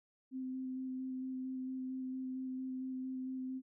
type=tone with vibrato; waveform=sine; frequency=259.3 Hz; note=C4; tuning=15 cents flat; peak=-38 dBFS; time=0.31-3.62 s; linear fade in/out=50 ms; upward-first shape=square; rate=4.4 Hz; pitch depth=9 cents each way; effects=none